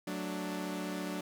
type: chord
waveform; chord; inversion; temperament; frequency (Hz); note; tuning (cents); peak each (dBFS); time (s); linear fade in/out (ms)
sawtooth; D major; first; equal; 185 / 220 / 293.7; F#3 / A3 / D4; 0 / 0 / 0; -35 / -40 / -35; 0.07-1.21; 5
effects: none